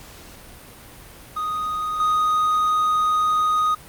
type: tone with level steps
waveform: triangle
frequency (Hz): 1244.5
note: D#6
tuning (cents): 0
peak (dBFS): -21 / -15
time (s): 1.36-3.75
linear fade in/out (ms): 10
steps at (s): 2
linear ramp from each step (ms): 2
effects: pink hiss -43 dBFS RMS until 3.88 s + Opus 48 kbps